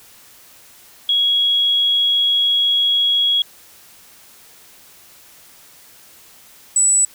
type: tone pair in turn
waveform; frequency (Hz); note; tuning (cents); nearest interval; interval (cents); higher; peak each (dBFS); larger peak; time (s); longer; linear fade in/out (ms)
sine; 3322 / 7901; G#7 / B8; 0 / 0; octave + minor third; 1500; second; -13 / -11; second; 1.09-3.42 / 6.76-7.05; first; 2
effects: white hiss -46 dBFS RMS until 7.14 s